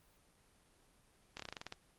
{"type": "slowing click train", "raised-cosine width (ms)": 0.2, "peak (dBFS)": -26, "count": 10, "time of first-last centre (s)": [1.37, 1.724], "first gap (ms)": 25, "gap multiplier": 1.11, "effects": ["pink hiss -69 dBFS RMS until 1.98 s", "Opus 24 kbps"]}